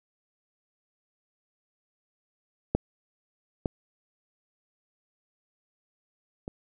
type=clicks; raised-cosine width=2 ms; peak=-9 / -13 / -22 dBFS; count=3; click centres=2.75 / 3.658 / 6.479 s; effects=none